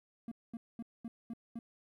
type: tone bursts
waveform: triangle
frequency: 231 Hz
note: A#3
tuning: 16 cents flat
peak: -37 dBFS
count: 6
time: 0.28-1.59 s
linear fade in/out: 2 ms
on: 35 ms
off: 220 ms
effects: 13-bit